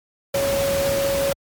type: tone in noise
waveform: sine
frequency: 554.4 Hz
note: C#5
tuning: in tune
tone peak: -19 dBFS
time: 0.34-1.33 s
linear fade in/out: 5 ms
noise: pink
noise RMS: -26 dBFS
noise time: 0.34-1.33 s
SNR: +4 dB
effects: high-pass 60 Hz 12 dB/octave + MP3 96 kbps